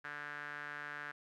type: tone with band-pass filter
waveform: sawtooth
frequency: 146.83 Hz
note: D3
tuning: in tune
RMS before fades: -45 dBFS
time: 0.04-1.12 s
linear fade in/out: 10 ms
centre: 1600 Hz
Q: 5.3
effects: none